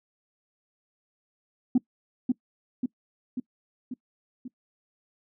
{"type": "tone with echo", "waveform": "sine", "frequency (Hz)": 251.5, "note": "B3", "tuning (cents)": 32, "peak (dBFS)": -15, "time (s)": [1.75, 1.78], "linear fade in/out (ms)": 5, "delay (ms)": 540, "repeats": 5, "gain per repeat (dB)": -4, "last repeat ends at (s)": 4.48, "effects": ["noise-tail reverb RT60 0.1 s tail -23 dB re dry", "tanh soft clip ceiling -14 dBFS"]}